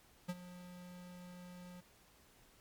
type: tone with ADSR envelope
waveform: square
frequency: 178.8 Hz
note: F3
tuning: 41 cents sharp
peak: -36 dBFS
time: 0.28-1.81 s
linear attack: 16 ms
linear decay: 41 ms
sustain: -15 dB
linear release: 13 ms
effects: pink hiss -66 dBFS RMS until 2.6 s + MP3 96 kbps